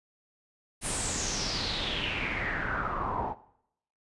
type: noise with low-pass filter sweep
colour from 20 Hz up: pink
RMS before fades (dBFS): -32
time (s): 0.81-3.35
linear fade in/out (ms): 50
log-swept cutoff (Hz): 10000 to 800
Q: 5.5
effects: noise-tail reverb RT60 0.7 s tail -17 dB re dry + resampled to 24000 Hz